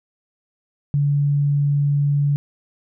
sine tone, 143.5 Hz, D3, 40 cents flat, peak -15 dBFS, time 0.94-2.36 s, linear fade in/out 0 ms, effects none

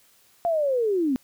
sine linear sweep, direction down, 700 to 245.5 Hz, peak -20 dBFS, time 0.45-1.16 s, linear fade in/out 0 ms, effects white hiss -59 dBFS RMS until 1.23 s

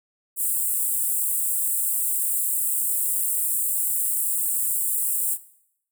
pink high-pass noise, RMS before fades -24 dBFS, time 0.36-5.38 s, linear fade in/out 50 ms, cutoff 7800 Hz, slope 96 dB/octave, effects noise-tail reverb RT60 0.7 s tail -17 dB re dry

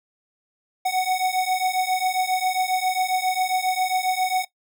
square beating tone pair, 740 / 747.4 Hz, F#5 / F#5, 0 / +17 cents, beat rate 7.4 Hz, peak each -24 / -24 dBFS, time 0.85-4.45 s, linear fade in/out 10 ms, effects noise-tail reverb RT60 0.1 s tail -17 dB re dry

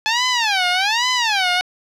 10% pulse tone with vibrato, 850 Hz, G#5, 40 cents sharp, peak -7 dBFS, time 0.06-1.61 s, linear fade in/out 0 ms, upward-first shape sine, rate 1.2 Hz, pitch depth 300 cents each way, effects low-pass 6000 Hz 12 dB/octave + 8-bit

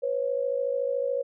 sine tone pair together, 493.9 / 547.7 Hz, B4 / C#5, 0 / -21 cents, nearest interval major second, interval 179 cents, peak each -28 / -27 dBFS, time 0.02-1.23 s, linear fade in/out 20 ms, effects none

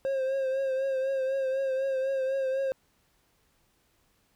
triangle tone with vibrato, 533 Hz, C5, 32 cents sharp, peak -24 dBFS, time 0.05-2.72 s, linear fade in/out 0 ms, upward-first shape triangle, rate 4 Hz, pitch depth 46 cents each way, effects pink hiss -69 dBFS RMS until 4.35 s

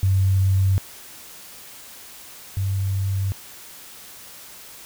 sine tone pair in turn, 95.8 / 97.19 Hz, G2 / G2, -39 / -14 cents, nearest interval unison, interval 25 cents, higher second, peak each -15 / -20 dBFS, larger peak first, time 0.03-0.78 / 2.57-3.32 s, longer neither, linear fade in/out 0 ms, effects white hiss -42 dBFS RMS until 4.85 s

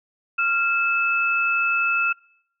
sine tone pair together, 1385.9 / 2614 Hz, F6 / E7, -14 / -15 cents, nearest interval major seventh, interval 1099 cents, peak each -21 dBFS, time 0.38-2.13 s, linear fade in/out 10 ms, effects noise-tail reverb RT60 0.7 s tail -25 dB re dry

